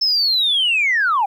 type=linear sweep; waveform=sine; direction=down; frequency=5300 to 756 Hz; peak=-13 dBFS; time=0.01-1.26 s; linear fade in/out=10 ms; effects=tanh soft clip ceiling -10 dBFS + 9-bit